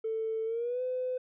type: tone with pitch glide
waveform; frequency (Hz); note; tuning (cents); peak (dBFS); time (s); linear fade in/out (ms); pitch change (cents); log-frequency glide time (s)
triangle; 444.2 to 507.3; A4 to B4; +16 to +46; -26; 0.04-1.18; 10; +230; 0.45-0.82
effects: tanh soft clip ceiling -28 dBFS + resampled to 8000 Hz